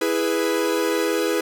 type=chord; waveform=45% pulse; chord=E major; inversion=none; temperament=equal; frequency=329.6 / 415.3 / 493.9 Hz; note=E4 / G#4 / B4; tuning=0 / 0 / 0 cents; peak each=-24 dBFS; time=0.01-1.41 s; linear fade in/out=5 ms; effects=none